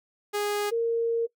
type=tone pair in turn; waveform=sawtooth / sine; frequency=412.9 / 462.2 Hz; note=G#4 / A#4; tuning=-10 / -15 cents; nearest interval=major second; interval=195 cents; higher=second; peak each=-22 dBFS; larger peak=neither; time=0.33-0.71 / 0.71-1.27 s; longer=second; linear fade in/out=20 ms; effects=noise-tail reverb RT60 0.1 s tail -20 dB re dry